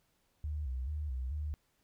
sine tone with vibrato, 69.3 Hz, C#2, in tune, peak -34 dBFS, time 0.44-1.54 s, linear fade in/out 0 ms, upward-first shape square, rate 2.3 Hz, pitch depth 140 cents each way, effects pink hiss -75 dBFS RMS until 1.83 s

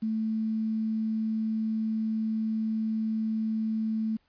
sine tone with quantisation, 220 Hz, A3, in tune, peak -26 dBFS, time 0.02-4.17 s, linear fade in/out 10 ms, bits 9, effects pink hiss -70 dBFS RMS until 4.28 s + resampled to 11025 Hz

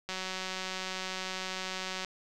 click train, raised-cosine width 0.2 ms, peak -19 dBFS, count 367, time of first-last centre 0.09-2.047 s, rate 187 Hz, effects none

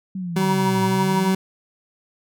sine exponential two-way sweep, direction down then up, 193.1 to 115.3 to 193.1 Hz, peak -25 dBFS, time 0.15-1.35 s, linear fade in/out 5 ms, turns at 0.84 s
30% pulse tone, 190 Hz, F#3, 46 cents sharp, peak -16 dBFS, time 0.36-1.35 s, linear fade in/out 5 ms
sine tone with tremolo, 956 Hz, A#5, 43 cents sharp, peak -21 dBFS, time 0.41-1.31 s, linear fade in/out 2 ms, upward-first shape sine, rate 12 Hz, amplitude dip 75%
effects none

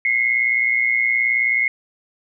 sine tone pair together, 2046 / 2165 Hz, C7 / C#7, -39 / -41 cents, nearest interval minor second, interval 98 cents, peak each -20 / -17 dBFS, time 0.05-1.68 s, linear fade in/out 2 ms, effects none

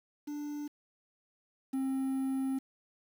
triangle tone pair in turn, 293.7 / 266.5 Hz, D4 / C4, 0 / +32 cents, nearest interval major second, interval 168 cents, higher first, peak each -34 / -28 dBFS, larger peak second, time 0.27-0.68 / 1.73-2.59 s, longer second, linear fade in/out 10 ms, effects 9-bit

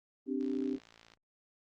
sine chord, C suspended second, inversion none, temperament just, 261.6 / 294.3 / 392.4 Hz, C4 / D4 / G4, 0 / +4 / +2 cents, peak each -34 / -36 / -38 dBFS, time 0.26-0.79 s, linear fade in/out 50 ms
click train, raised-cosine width 0.2 ms, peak -38 dBFS, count 42, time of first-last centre 0.41-1.137 s, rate 56.4 Hz
effects Opus 24 kbps

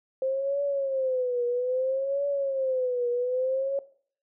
sine tone with vibrato, 523.3 Hz, C5, in tune, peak -24 dBFS, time 0.22-3.79 s, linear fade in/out 2 ms, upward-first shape triangle, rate 0.61 Hz, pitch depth 150 cents each way, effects noise-tail reverb RT60 0.5 s tail -17 dB re dry

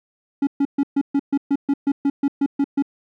triangle tone bursts, 280 Hz, C#4, 18 cents sharp, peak -13 dBFS, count 14, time 0.42-2.824 s, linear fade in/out 5 ms, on 51 ms, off 130 ms, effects none

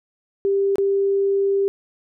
sine tone with dropouts, 395 Hz, G4, 13 cents sharp, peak -16 dBFS, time 0.45-1.68 s, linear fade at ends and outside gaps 0 ms, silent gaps 0.757-0.783 s, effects none

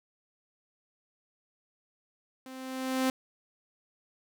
sawtooth tone with level ramp, 260.7 Hz, C4, 6 cents flat, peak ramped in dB -40 to -20 dBFS, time 2.46-3.1 s, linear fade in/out 2 ms, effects none

